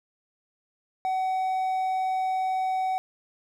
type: tone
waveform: triangle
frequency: 753 Hz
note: F#5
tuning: 30 cents sharp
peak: -22 dBFS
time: 1.05-2.98 s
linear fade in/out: 0 ms
effects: none